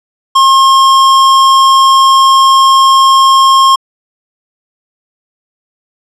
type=tone with hard clipping; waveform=sine; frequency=1072 Hz; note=C6; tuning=42 cents sharp; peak=-5 dBFS; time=0.35-3.76 s; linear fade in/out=10 ms; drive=16 dB; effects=low-pass 9000 Hz 12 dB/octave